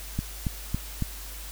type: click train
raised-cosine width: 5 ms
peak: -14 dBFS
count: 4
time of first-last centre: 0.19-1.023 s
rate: 3.6 Hz
effects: added 50 Hz sine -39 dBFS peak until 1.51 s + white hiss -42 dBFS RMS until 1.51 s